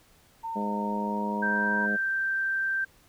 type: tone with pitch glide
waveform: sine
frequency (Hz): 909 to 952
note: A#5 to A#5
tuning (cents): -44 to +36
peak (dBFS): -31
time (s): 0.43-1.87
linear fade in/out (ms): 20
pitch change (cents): +80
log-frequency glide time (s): 0.57-1.6
type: harmonic tone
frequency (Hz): 103.83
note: G#2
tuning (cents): 0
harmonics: 2 / 3 / 4 / 5 / 6 / 7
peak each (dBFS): -30 / -41 / -38 / -39 / -39 / -45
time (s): 0.55-1.97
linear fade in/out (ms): 20
type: tone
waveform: sine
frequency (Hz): 1568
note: G6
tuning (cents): 0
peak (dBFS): -25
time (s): 1.42-2.85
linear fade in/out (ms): 10
effects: pink hiss -60 dBFS RMS until 3.08 s